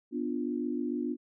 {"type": "chord", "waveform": "sine", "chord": "B diminished", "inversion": "none", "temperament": "equal", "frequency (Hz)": [246.9, 293.7, 349.2], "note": ["B3", "D4", "F4"], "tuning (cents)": [0, 0, 0], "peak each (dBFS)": [-33, -34, -36], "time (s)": [0.11, 1.17], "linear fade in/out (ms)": 50, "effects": []}